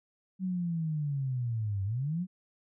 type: linear two-way sweep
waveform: sine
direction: down then up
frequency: 190 to 94.9 to 190 Hz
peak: -29 dBFS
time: 0.39-2.27 s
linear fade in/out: 50 ms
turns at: 1.84 s
effects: none